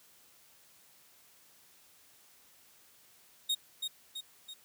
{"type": "tone with echo", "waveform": "40% pulse", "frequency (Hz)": 3729, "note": "A#7", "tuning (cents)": 0, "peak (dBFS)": -27, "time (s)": [3.49, 3.55], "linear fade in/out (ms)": 10, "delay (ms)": 330, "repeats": 3, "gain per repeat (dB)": -5, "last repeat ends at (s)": 4.54, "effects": ["white hiss -62 dBFS RMS until 4.64 s", "high-pass 60 Hz 12 dB/octave"]}